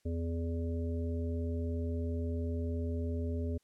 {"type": "harmonic tone", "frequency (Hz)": 83.5, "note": "E2", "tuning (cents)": 23, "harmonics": [1, 3, 5, 7], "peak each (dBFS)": [-33, -39, -42, -47], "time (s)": [0.05, 3.58], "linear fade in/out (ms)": 10, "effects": ["white hiss -75 dBFS RMS until 3.63 s", "low-pass 10000 Hz 12 dB/octave"]}